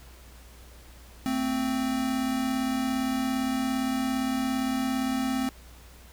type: tone pair together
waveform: square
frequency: 223.8 / 261.3 Hz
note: A3 / C4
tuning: +30 / -2 cents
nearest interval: minor third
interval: 268 cents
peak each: -33 / -27 dBFS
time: 1.26-5.49 s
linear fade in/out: 0 ms
effects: added 60 Hz sine -48 dBFS peak until 6.12 s + pink hiss -53 dBFS RMS until 6.12 s